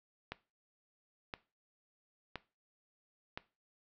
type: click train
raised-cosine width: 0.3 ms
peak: -23 dBFS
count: 4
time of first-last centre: 0.32-3.375 s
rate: 0.982 Hz
effects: noise-tail reverb RT60 0.3 s tail -18 dB re dry + low-pass 5000 Hz 12 dB/octave